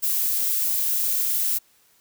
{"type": "noise", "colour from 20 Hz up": "violet", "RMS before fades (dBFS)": -23, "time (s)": [0.02, 1.59], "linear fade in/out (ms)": 20, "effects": ["white hiss -60 dBFS RMS until 2 s"]}